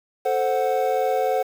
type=chord; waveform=triangle; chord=F# diminished; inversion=first; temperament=equal; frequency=440 / 523.3 / 740 Hz; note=A4 / C5 / F#5; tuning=0 / 0 / 0 cents; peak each=-23 / -21 / -21 dBFS; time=0.25-1.43 s; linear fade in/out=10 ms; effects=7-bit